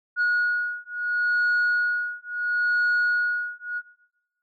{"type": "beating tone pair", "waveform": "sine", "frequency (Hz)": [1450, 1450.73], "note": ["F#6", "F#6"], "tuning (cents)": [-35, -35], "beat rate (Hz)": 0.73, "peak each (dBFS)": -23, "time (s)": [0.16, 3.82], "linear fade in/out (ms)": 50, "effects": ["noise-tail reverb RT60 1.0 s tail -19 dB re dry", "tanh soft clip ceiling -17 dBFS"]}